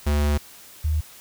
square / sine tone pair in turn, 73.42 / 77.07 Hz, D2 / D#2, 0 / -16 cents, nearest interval minor second, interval 84 cents, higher second, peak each -19 dBFS, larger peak neither, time 0.06-0.38 / 0.84-1.01 s, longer first, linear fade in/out 10 ms, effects white hiss -46 dBFS RMS until 1.2 s

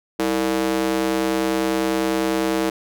square tone with high-pass filter, 65 Hz, C2, 11 cents flat, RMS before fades -21 dBFS, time 0.19-2.7 s, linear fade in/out 5 ms, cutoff 340 Hz, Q 2, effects none

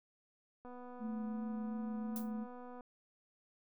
click train, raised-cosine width 1 ms, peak -39 dBFS, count 534, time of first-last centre 0.65-2.808 s, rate 247 Hz
sine tone with vibrato, 220 Hz, A3, in tune, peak -38 dBFS, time 0.99-2.47 s, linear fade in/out 50 ms, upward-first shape triangle, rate 2.8 Hz, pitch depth 19 cents each way
violet noise with exponential decay, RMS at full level -41 dBFS, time 2.16-2.31 s, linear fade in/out 1 ms, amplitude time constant 31 ms
effects none

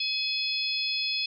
harmonic tone, 848 Hz, G#5, 36 cents sharp, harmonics 3 / 4 / 5 / 6, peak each -32 / -32 / -32 / -32 dBFS, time 0-1.26 s, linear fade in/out 5 ms, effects none

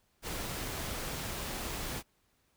pink noise, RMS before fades -38 dBFS, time 0.22-2.03 s, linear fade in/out 50 ms, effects pink hiss -73 dBFS RMS until 2.56 s

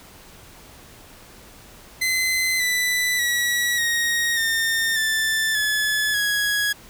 sawtooth tone with pitch steps, 2047 / 1987.6 / 1929.9 / 1873.9 / 1819.5 / 1766.6 / 1715.4 / 1665.6 Hz, C7 / B6 / B6 / A#6 / A#6 / A6 / A6 / G#6, -38 / +11 / -40 / +9 / -42 / +6 / -44 / +5 cents, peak -16 dBFS, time 2.01-6.73 s, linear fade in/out 10 ms, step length 590 ms, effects pink hiss -46 dBFS RMS until 6.89 s

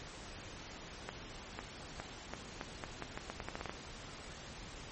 accelerating click train, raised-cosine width 0.5 ms, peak -24 dBFS, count 15, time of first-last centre 1.09-3.695 s, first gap 500 ms, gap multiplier 0.82, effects pink hiss -49 dBFS RMS until 4.91 s + MP3 32 kbps

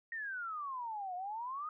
sine exponential two-way sweep, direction down then up, 1878 to 708 to 1268 Hz, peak -38 dBFS, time 0.12-1.69 s, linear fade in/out 2 ms, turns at 1.15 s, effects none

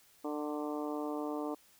harmonic tone with a mistuned harmonic, 149.4 Hz, D3, 30 cents sharp, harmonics 2 / 3 / 4 / 5 / 6 / 7 / 8, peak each -37 / -41 / -43 / -45 / -47 / -48 / -49 dBFS, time 0.24-1.55 s, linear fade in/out 10 ms, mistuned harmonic 8, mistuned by -30 cents, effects white hiss -64 dBFS RMS until 1.79 s

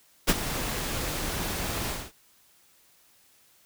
pink noise with ADSR envelope, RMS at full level -19 dBFS, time 0.27-2.12 s, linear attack 25 ms, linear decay 37 ms, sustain -12 dB, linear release 230 ms, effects white hiss -61 dBFS RMS until 3.65 s

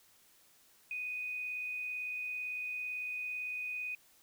sine tone with amplitude modulation, 2489 Hz, D#7, in tune, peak -35 dBFS, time 0.91-3.95 s, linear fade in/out 2 ms, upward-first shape sine, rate 57.9 Hz, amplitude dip 25%, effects white hiss -65 dBFS RMS until 4.22 s

